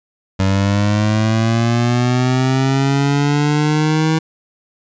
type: linear sweep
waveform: 25% pulse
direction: up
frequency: 95.1 to 160 Hz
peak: -9 dBFS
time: 0.39-4.19 s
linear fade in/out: 10 ms
effects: resampled to 16000 Hz